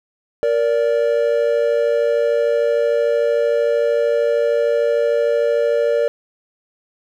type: tone pair together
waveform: triangle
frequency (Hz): 466.8 / 580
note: A#4 / D5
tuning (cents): +2 / -22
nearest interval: major third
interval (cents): 376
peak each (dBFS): -15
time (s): 0.43-6.08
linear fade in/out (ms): 0
effects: none